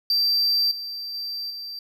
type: tone with level steps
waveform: triangle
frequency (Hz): 4688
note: D8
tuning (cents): -4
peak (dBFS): -17 / -29 / -27 / -31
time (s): 0.1-1.79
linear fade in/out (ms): 2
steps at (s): 0.71 / 1.14 / 1.5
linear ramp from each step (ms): 5
effects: none